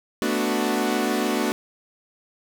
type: chord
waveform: sawtooth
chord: B minor seventh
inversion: third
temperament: equal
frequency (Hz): 220 / 246.9 / 293.7 / 370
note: A3 / B3 / D4 / F#4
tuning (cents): 0 / 0 / 0 / 0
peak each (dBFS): -23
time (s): 0.22-1.52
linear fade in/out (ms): 0
effects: none